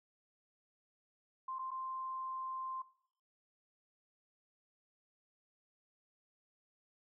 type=tone with dropouts; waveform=sine; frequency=1046.5 Hz; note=C6; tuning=in tune; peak=-39 dBFS; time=1.48-2.82 s; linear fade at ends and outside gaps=5 ms; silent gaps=1.586-1.591 / 1.707-1.714 s; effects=noise-tail reverb RT60 0.6 s tail -17 dB re dry